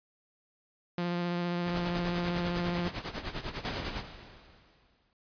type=tone with vibrato; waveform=sawtooth; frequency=174.61 Hz; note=F3; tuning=in tune; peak=-26 dBFS; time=0.98-2.88 s; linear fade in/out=2 ms; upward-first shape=sine; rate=15 Hz; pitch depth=14 cents each way
type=noise with tremolo; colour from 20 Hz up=pink; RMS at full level=-35 dBFS; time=1.65-4.05 s; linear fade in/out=50 ms; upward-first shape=sine; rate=10 Hz; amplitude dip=75%
type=noise with exponential decay; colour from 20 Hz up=pink; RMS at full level=-34 dBFS; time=3.65-5.13 s; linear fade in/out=0 ms; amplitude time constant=320 ms
effects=resampled to 11025 Hz